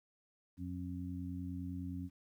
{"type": "harmonic tone", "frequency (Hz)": 89.7, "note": "F2", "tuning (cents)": 47, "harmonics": [1, 2, 3], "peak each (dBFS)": [-43, -45, -43], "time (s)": [0.57, 2.1], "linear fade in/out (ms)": 50, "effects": ["12-bit"]}